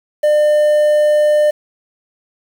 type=tone with quantisation; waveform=triangle; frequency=600 Hz; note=D5; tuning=37 cents sharp; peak=-7 dBFS; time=0.23-1.51 s; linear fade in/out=10 ms; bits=6; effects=none